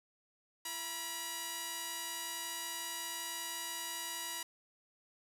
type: tone pair together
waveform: 5% pulse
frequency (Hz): 338.7 / 965.5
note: E4 / B5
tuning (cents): +47 / -39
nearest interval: octave + tritone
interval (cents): 1814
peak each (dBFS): -38 / -27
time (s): 0.65-4.43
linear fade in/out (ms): 5
effects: none